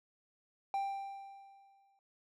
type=tone with exponential decay; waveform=triangle; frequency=788 Hz; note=G5; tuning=9 cents sharp; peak=-29 dBFS; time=0.74-1.99 s; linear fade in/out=1 ms; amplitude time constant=270 ms; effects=none